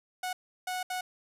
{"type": "tone bursts at uneven times", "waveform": "sawtooth", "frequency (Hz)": 735, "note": "F#5", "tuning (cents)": -12, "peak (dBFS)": -28, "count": 3, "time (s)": [[0.23, 0.33], [0.67, 0.83], [0.9, 1.01]], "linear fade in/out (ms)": 5, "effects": ["resampled to 32000 Hz", "9-bit"]}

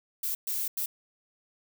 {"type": "noise bursts at uneven times", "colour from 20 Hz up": "violet", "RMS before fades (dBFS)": -31, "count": 3, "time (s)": [[0.23, 0.35], [0.47, 0.68], [0.77, 0.86]], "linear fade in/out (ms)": 5, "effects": []}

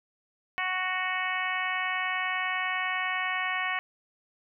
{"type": "harmonic tone", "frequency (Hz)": 370, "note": "F#4", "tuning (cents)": 0, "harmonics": [2, 3, 4, 5, 6, 7, 8], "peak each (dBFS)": [-36, -34, -39, -32, -33, -38, -40], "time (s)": [0.58, 3.79], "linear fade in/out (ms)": 0, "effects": []}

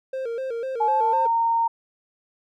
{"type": "tone with vibrato", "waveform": "triangle", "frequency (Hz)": 493.9, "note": "B4", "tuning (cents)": 0, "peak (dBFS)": -24, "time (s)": [0.13, 1.27], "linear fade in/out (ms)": 5, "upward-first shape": "square", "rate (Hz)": 4, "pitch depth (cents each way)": 110}
{"type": "tone with pitch glide", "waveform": "sine", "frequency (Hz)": [854, 920.6], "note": ["G#5", "A#5"], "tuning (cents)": [48, -22], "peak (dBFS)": -18, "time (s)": [0.8, 1.68], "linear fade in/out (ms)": 10, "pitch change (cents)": 130, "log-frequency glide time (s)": [0.9, 1.28]}
{"effects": []}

